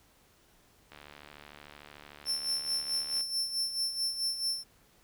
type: click train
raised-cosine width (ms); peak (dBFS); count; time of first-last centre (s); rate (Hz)
0.3; -32; 169; 0.92-3.209; 73.4
type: tone with tremolo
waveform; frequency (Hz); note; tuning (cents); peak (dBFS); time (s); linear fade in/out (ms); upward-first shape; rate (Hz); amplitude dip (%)
40% pulse; 5370; E8; +31; -27; 2.25-4.64; 50; sine; 4.6; 65
effects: pink hiss -64 dBFS RMS until 5.03 s